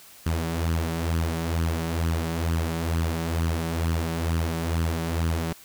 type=tone with flanger; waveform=sawtooth; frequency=82.41 Hz; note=E2; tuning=in tune; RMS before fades=-26 dBFS; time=0.26-5.53 s; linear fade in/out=5 ms; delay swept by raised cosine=0.64 to 5.44 ms; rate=2.2 Hz; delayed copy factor=+0.6; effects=white hiss -49 dBFS RMS until 5.64 s